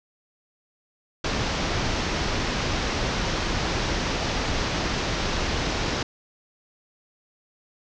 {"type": "low-pass noise", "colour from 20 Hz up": "pink", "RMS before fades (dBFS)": -26, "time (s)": [1.24, 6.03], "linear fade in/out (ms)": 5, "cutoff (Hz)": 6200, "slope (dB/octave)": 48, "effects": []}